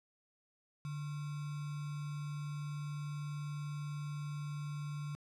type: tone with sample-and-hold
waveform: sine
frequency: 146.6 Hz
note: D3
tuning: 3 cents flat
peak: -38 dBFS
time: 0.85-5.15 s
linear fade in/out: 0 ms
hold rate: 1225 Hz
effects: low-pass 9000 Hz 12 dB/octave